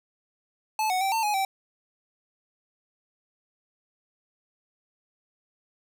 square tone with pitch steps, 867 / 741 / 776 / 900 / 837 / 774 Hz, A5 / F#5 / G5 / A5 / G#5 / G5, -26 / +2 / -18 / +39 / +13 / -22 cents, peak -24 dBFS, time 0.79-1.45 s, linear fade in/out 2 ms, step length 110 ms, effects none

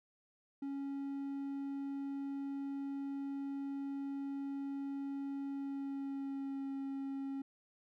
triangle tone with pitch glide, 277.2 to 272.9 Hz, C#4 to C#4, 0 to -27 cents, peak -36 dBFS, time 0.62-7.42 s, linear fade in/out 5 ms, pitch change -27 cents, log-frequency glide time 5.5-6.71 s, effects none

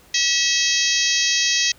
harmonic tone, 646 Hz, E5, 35 cents flat, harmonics 3 / 4 / 5 / 6 / 7 / 8 / 9 / 10, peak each -25 / -25 / -25 / -25 / -25 / -25 / -25 / -25 dBFS, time 0.14-1.72 s, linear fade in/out 5 ms, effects pink hiss -51 dBFS RMS until 1.78 s

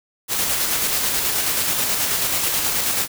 white noise with tremolo, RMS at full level -20 dBFS, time 0.28-3.08 s, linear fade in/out 50 ms, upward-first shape square, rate 9.3 Hz, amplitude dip 25%, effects none

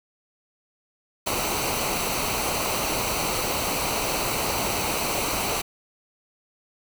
pink noise with comb filter, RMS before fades -26 dBFS, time 1.26-5.62 s, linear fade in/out 10 ms, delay 0.58 ms, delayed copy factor -0.6, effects none

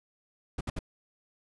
brown noise bursts, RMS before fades -33 dBFS, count 3, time 0.58-0.791 s, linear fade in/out 5 ms, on 29 ms, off 62 ms, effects resampled to 24000 Hz

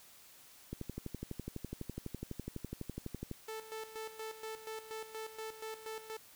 click train, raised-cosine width 3 ms, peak -27 dBFS, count 32, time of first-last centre 0.73-3.313 s, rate 12 Hz
sawtooth tone with tremolo, 440 Hz, A4, in tune, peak -37 dBFS, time 3.48-6.17 s, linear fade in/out 5 ms, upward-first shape square, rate 4.2 Hz, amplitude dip 70%
effects white hiss -59 dBFS RMS until 6.35 s

